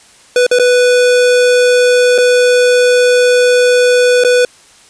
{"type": "tone with dropouts", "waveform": "square", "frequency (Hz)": 494.2, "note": "B4", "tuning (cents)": 1, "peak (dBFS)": -7, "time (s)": [0.36, 4.45], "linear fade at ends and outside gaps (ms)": 2, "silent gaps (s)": [[0.466, 0.513], [0.588, 0.596], [2.18, 2.184], [4.238, 4.247]], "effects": ["white hiss -43 dBFS RMS until 4.89 s", "resampled to 22050 Hz"]}